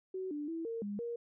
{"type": "tone with pitch steps", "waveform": "sine", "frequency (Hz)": [375.5, 294.8, 328.7, 458.2, 203.9, 471.2], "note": ["F#4", "D4", "E4", "A#4", "G#3", "A#4"], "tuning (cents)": [26, 7, -5, -30, -32, 19], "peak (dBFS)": -36, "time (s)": [0.14, 1.16], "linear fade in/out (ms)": 5, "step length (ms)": 170, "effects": []}